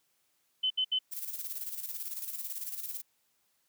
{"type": "tone bursts", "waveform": "sine", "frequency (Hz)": 3042, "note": "F#7", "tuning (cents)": 47, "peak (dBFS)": -26, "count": 3, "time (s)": [0.63, 0.99], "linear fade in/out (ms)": 10, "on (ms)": 74, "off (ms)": 69}
{"type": "noise with tremolo", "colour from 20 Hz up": "violet", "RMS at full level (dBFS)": -37, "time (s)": [1.11, 3.02], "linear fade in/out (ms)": 20, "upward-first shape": "square", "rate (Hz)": 18, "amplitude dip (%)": 55}
{"effects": ["white hiss -74 dBFS RMS until 3.68 s", "high-pass 80 Hz 12 dB/octave"]}